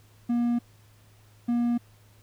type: tone pair in turn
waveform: triangle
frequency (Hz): 238.4 / 238.4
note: A#3 / A#3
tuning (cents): +39 / +39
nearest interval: unison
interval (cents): 0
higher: neither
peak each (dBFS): -20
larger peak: neither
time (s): 0.29-0.59 / 1.48-1.78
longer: neither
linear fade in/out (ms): 10
effects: added 105 Hz sine -55 dBFS peak until 2.22 s + pink hiss -61 dBFS RMS until 2.22 s